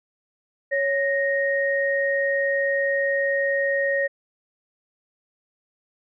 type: tone pair together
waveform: sine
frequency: 554.4 / 1864.7 Hz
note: C#5 / A#6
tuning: 0 / 0 cents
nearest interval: octave + major sixth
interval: 2100 cents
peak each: -22 / -23 dBFS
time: 0.71-4.08 s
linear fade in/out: 20 ms
effects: none